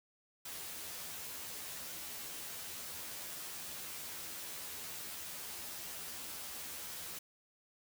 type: noise with comb filter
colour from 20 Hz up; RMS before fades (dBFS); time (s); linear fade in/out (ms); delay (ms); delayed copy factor
white; -45; 0.45-7.19; 5; 12; +0.9
effects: none